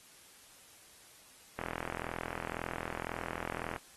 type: click train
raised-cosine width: 0.5 ms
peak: -22 dBFS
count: 92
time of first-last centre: 1.59-3.762 s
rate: 41.9 Hz
effects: white hiss -58 dBFS RMS until 3.96 s + AAC 32 kbps